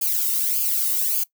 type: noise with flanger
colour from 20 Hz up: violet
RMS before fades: -22 dBFS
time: 0.01-1.24 s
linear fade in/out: 10 ms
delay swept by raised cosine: 0.52 to 1.23 ms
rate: 1.7 Hz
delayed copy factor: -0.9
effects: noise-tail reverb RT60 0.1 s tail -20 dB re dry